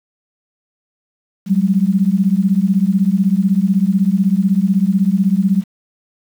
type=beating tone pair; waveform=sine; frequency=185 / 201 Hz; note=F#3 / G3; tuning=0 / +44 cents; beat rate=16 Hz; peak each=-14 dBFS; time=1.46-5.64 s; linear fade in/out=50 ms; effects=7-bit